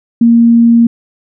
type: tone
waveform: sine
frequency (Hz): 233.1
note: A#3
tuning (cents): 0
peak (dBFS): -3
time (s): 0.21-0.87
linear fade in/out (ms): 5
effects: none